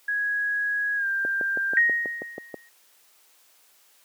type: tone with pitch glide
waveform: sine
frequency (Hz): 1661.2 to 1588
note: G#6 to G6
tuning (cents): 0 to +22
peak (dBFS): -23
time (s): 0.08-1.79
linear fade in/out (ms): 5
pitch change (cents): -78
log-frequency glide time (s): 0.96-1.06
type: click train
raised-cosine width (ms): 2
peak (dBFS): -15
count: 9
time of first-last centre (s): 1.25-2.542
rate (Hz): 6.19
type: tone with exponential decay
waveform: sine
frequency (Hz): 1874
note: A#6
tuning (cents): +9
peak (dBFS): -14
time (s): 1.77-2.69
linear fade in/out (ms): 1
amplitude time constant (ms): 200
effects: white hiss -59 dBFS RMS until 4.04 s + high-pass 400 Hz 12 dB/octave